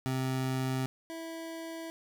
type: tone pair in turn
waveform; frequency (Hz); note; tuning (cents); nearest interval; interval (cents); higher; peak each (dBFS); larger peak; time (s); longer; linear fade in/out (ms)
25% pulse; 130.81 / 328; C3 / E4; 0 / -9; octave + major third; 1591; second; -26 / -35; first; 0.06-0.86 / 1.1-1.9; neither; 0
effects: none